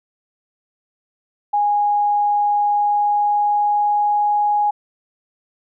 sine tone with pitch glide, 825 to 829.8 Hz, G#5 to G#5, -12 to -2 cents, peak -14 dBFS, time 1.53-4.71 s, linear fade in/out 10 ms, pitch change +10 cents, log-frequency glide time 2.62-4.27 s, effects none

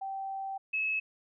sine tone pair in turn, 777 / 2586 Hz, G5 / E7, -16 / -34 cents, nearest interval octave + major sixth, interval 2082 cents, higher second, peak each -34 / -28 dBFS, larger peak second, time 0.01-0.58 / 0.73-1 s, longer first, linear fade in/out 10 ms, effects none

